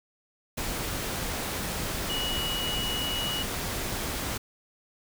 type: tone in noise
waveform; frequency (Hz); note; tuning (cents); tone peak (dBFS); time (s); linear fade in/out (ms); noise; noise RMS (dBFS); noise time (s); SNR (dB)
sine; 2925; F#7; -21; -30; 2.09-3.43; 10; pink; -32; 0.57-4.38; -1
effects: none